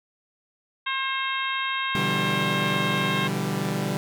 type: harmonic tone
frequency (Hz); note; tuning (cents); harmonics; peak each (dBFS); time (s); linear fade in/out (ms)
534; C5; +35; 2 / 3 / 4 / 5 / 6 / 7; -29 / -31 / -32 / -33 / -34 / -34; 0.86-3.28; 10
type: chord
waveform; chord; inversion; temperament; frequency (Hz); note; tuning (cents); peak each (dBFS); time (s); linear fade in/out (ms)
sawtooth; E minor seventh; second; equal with one note detuned; 123.47 / 146.83 / 167.79 / 196; B2 / D3 / E3 / G3; 0 / 0 / +31 / 0; -29 / -26 / -28 / -24; 1.95-3.97; 0
effects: none